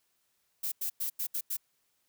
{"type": "noise bursts at uneven times", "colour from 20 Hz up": "violet", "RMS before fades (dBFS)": -33, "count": 6, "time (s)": [[0.63, 0.72], [0.81, 0.9], [1, 1.1], [1.19, 1.27], [1.34, 1.41], [1.5, 1.57]], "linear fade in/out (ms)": 10, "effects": ["white hiss -75 dBFS RMS until 2.08 s"]}